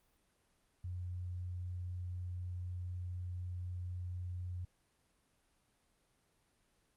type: tone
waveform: sine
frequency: 89.6 Hz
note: F2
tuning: 45 cents sharp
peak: -39 dBFS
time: 0.84-4.65 s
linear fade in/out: 5 ms
effects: pink hiss -75 dBFS RMS until 6.96 s + Opus 32 kbps